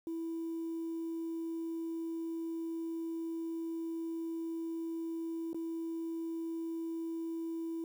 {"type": "tone with dropouts", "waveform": "sine", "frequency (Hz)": 329.6, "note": "E4", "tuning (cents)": 0, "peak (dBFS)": -34, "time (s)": [0.07, 7.84], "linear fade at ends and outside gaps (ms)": 1, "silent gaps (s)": [5.531, 5.545], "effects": ["tanh soft clip ceiling -33 dBFS", "10-bit"]}